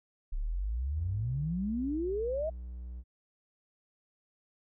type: exponential sweep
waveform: sine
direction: up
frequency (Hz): 31.87 to 660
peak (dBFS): -30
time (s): 0.32-2.5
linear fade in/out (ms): 10
type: tone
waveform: triangle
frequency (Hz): 61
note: B1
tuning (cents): -21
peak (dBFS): -37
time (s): 0.94-3.04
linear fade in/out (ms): 50
effects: none